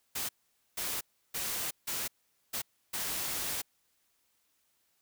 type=noise bursts at uneven times; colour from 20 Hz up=white; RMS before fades=-35 dBFS; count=6; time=0.15-0.29 / 0.77-1.01 / 1.34-1.71 / 1.87-2.08 / 2.53-2.62 / 2.93-3.62 s; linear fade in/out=10 ms; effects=white hiss -74 dBFS RMS until 5.01 s